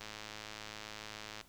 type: click train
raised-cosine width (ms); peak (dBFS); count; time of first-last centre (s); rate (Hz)
0.2; -27; 151; 0.01-1.412; 107
effects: pink hiss -63 dBFS RMS until 1.48 s